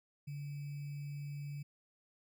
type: tone with sample-and-hold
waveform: sine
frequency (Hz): 143.8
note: D3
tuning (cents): -36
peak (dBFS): -40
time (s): 0.27-1.63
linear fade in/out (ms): 10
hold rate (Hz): 2450
effects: none